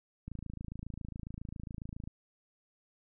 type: click train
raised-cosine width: 5 ms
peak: -29 dBFS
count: 50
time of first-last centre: 0.28-2.075 s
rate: 27.3 Hz
effects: none